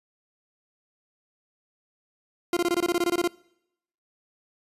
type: tone bursts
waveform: 40% pulse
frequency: 347.9 Hz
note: F4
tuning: 7 cents flat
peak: -20 dBFS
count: 13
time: 2.53-3.276 s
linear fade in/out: 2 ms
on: 38 ms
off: 21 ms
effects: noise-tail reverb RT60 0.8 s tail -24 dB re dry + resampled to 32000 Hz